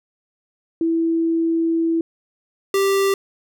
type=tone pair in turn; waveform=sine / square; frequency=329.6 / 392.2 Hz; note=E4 / G4; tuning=0 / +1 cents; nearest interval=minor third; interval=301 cents; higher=second; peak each=-16 dBFS; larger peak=neither; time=0.81-2.01 / 2.74-3.14 s; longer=first; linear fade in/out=2 ms; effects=none